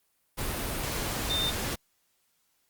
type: tone in noise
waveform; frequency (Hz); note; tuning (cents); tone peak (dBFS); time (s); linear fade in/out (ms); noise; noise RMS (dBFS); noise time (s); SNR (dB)
sine; 3614; A7; +46; -27; 1.29-1.51; 20; pink; -32; 0.37-1.76; +2
effects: white hiss -72 dBFS RMS until 2.69 s + Opus 32 kbps